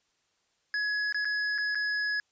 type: tone with dropouts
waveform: square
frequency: 1684 Hz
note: G#6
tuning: 24 cents sharp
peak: -28 dBFS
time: 0.74-2.2 s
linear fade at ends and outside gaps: 1 ms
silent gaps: 1.125-1.145 / 1.247-1.253 / 1.58-1.584 / 1.748-1.754 s
effects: white hiss -73 dBFS RMS until 2.31 s + resampled to 16000 Hz